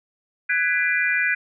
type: chord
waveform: sine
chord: G# half-diminished seventh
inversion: third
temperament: just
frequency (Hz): 1495.1 / 1661.2 / 1993.5 / 2392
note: F#6 / G#6 / B6 / D7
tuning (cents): +18 / 0 / +16 / +31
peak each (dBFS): -24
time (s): 0.49-1.35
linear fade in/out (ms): 10
effects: none